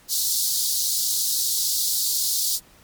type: high-pass noise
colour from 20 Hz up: pink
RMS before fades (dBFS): -23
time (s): 0.08-2.6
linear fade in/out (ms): 50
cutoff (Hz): 4000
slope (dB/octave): 48
effects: pink hiss -53 dBFS RMS until 2.83 s + MP3 96 kbps